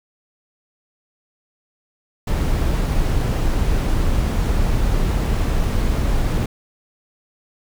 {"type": "noise", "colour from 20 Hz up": "brown", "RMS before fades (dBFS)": -18, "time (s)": [2.27, 6.46], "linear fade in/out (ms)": 5, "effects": []}